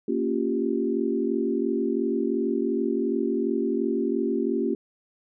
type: chord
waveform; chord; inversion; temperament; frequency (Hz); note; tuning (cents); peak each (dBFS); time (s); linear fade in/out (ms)
sine; G half-diminished seventh; first; equal with one note detuned; 231.2 / 277.2 / 349.2 / 392; Bb3 / Db4 / F4 / G4; -14 / 0 / 0 / 0; -28; 0.08-4.75; 5
effects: none